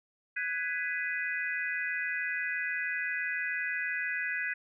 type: chord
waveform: sine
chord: G# minor seventh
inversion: third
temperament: just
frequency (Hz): 1495.1 / 1661.2 / 1993.5 / 2492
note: F#6 / G#6 / B6 / D#7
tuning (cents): +18 / 0 / +16 / +2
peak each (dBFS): -37 / -35 / -35 / -38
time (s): 0.36-4.54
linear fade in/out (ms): 10
effects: none